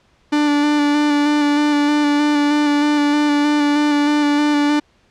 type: tone with vibrato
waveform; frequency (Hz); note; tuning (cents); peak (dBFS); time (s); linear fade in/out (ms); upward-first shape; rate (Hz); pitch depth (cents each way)
45% pulse; 293.7; D4; 0; -13; 0.32-4.8; 10; square; 3.2; 15
effects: pink hiss -57 dBFS RMS until 5.1 s + low-pass 5000 Hz 12 dB/octave